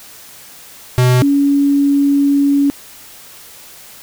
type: tone pair in turn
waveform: square / sine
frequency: 125.6 / 282 Hz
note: B2 / C#4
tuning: +30 / +30 cents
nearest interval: octave + major second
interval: 1400 cents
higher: second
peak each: -9 dBFS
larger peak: neither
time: 0.98-1.22 / 1.22-2.7 s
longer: second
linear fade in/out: 0 ms
effects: white hiss -38 dBFS RMS until 4.02 s